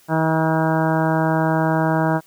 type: harmonic tone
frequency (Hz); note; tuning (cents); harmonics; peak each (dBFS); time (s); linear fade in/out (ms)
160; D#3; +49; 1 / 2 / 3 / 4 / 5 / 6 / 7 / 8 / 9 / 10; -20 / -22 / -29 / -23 / -26 / -25 / -34 / -33 / -30 / -31; 0.08-2.21; 50
effects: white hiss -53 dBFS RMS until 2.26 s